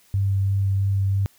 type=tone with vibrato; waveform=sine; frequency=98 Hz; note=G2; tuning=in tune; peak=-18 dBFS; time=0.14-1.26 s; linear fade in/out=0 ms; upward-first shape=sine; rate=3 Hz; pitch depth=10 cents each way; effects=white hiss -57 dBFS RMS until 1.38 s